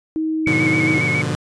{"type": "tone", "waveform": "sine", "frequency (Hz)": 316.2, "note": "D#4", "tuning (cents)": 28, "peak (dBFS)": -18, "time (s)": [0.16, 0.98], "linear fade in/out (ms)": 0}
{"type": "tone with vibrato", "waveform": "sine", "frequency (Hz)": 2217, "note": "C#7", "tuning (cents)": 0, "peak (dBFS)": -18, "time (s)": [0.46, 1.22], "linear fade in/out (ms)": 5, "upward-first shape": "square", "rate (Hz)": 7.3, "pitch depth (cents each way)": 32}
{"type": "chord", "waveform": "sawtooth", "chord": "G# diminished seventh", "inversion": "none", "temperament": "just", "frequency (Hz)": [103.83, 124.59, 149.51, 179.41], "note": ["G#2", "B2", "D3", "F3"], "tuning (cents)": [0, 16, 31, 47], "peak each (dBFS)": [-23, -21, -19, -24], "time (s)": [0.47, 1.35], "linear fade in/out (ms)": 0}
{"effects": ["resampled to 22050 Hz"]}